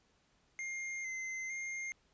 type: tone with vibrato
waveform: square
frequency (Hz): 2093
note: C7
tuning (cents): 0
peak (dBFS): -39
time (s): 0.59-1.92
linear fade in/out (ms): 0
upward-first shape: square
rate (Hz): 1.1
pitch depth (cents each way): 21
effects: pink hiss -72 dBFS RMS until 2.13 s + resampled to 16000 Hz